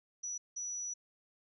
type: tone bursts at uneven times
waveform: sine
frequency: 5890 Hz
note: F#8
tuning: 9 cents flat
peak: -37 dBFS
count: 2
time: 0.23-0.38 / 0.56-0.94 s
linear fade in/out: 10 ms
effects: none